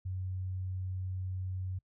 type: tone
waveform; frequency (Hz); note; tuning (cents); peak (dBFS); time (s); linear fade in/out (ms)
sine; 93; F#2; +9; -34; 0.05-1.79; 10
effects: noise-tail reverb RT60 0.1 s tail -26 dB re dry